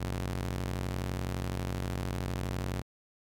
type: ring-modulated tone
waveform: sawtooth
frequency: 91.8 Hz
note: F#2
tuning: 13 cents flat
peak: -25 dBFS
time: 0-2.82 s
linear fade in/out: 10 ms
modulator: 26.2 Hz
effects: AAC 64 kbps